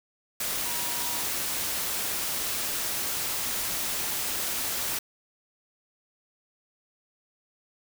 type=tone in noise; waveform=sine; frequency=958 Hz; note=A#5; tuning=47 cents sharp; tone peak=-40 dBFS; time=0.65-1.23 s; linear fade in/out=5 ms; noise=white; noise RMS=-30 dBFS; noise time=0.4-4.99 s; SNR=-13 dB; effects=none